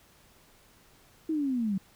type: linear sweep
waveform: sine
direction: down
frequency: 324.7 to 185 Hz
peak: -26 dBFS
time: 1.29-1.78 s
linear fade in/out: 5 ms
effects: pink hiss -60 dBFS RMS until 1.95 s